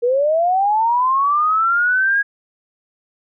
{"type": "linear sweep", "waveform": "sine", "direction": "up", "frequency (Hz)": [466.2, 1654], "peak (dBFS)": -13, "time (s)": [0.02, 2.23], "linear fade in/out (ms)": 20, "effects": []}